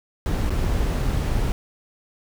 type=noise with dropouts; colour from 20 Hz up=brown; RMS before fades=-22 dBFS; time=0.26-1.52 s; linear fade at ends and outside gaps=0 ms; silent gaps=0.495-0.505 s; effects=none